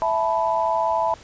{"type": "chord", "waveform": "sine", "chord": "E suspended fourth", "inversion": "none", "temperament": "equal with one note detuned", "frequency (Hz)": [659.3, 873.9, 987.8], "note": ["E5", "A5", "B5"], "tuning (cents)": [0, -12, 0], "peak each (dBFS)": -23, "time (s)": [0.02, 1.14], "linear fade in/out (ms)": 0, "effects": ["pink hiss -46 dBFS RMS until 1.23 s", "resampled to 16000 Hz"]}